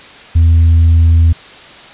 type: tone with tanh clipping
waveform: sine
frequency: 82.41 Hz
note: E2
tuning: in tune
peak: -5 dBFS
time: 0.35-1.33 s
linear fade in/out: 10 ms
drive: 1 dB
effects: white hiss -35 dBFS RMS until 1.93 s + resampled to 8000 Hz